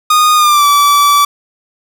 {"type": "tone with pitch glide", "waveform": "45% pulse", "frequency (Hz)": [1231, 1155.2], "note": ["D#6", "D6"], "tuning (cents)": [-19, -29], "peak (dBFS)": -6, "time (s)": [0.1, 1.25], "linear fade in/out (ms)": 5, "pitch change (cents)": -110, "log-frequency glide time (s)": [0.36, 0.66], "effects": []}